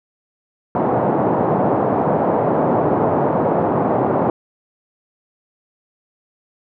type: band-pass noise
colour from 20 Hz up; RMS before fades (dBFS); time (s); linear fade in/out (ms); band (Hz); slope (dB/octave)
white; -17; 0.75-4.3; 2; 120 to 840; 24
effects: none